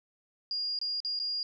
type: tone with dropouts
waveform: sine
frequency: 4835 Hz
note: D8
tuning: 50 cents sharp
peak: -30 dBFS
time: 0.51-1.43 s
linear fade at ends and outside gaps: 1 ms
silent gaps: 0.789-0.814 / 1.003-1.048 / 1.191-1.199 s
effects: none